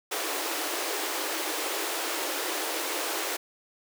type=high-pass noise; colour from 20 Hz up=pink; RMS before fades=-31 dBFS; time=0.11-3.37 s; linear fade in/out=10 ms; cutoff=300 Hz; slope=96 dB/octave; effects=none